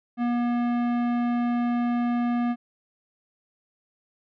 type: tone with tanh clipping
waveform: sine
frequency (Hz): 240.2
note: B3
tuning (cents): -48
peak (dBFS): -24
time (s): 0.17-2.56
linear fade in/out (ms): 50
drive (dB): 16
effects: none